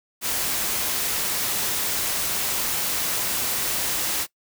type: noise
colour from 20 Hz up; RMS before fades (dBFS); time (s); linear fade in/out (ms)
white; -25; 0.21-4.27; 50
effects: noise-tail reverb RT60 0.1 s tail -20 dB re dry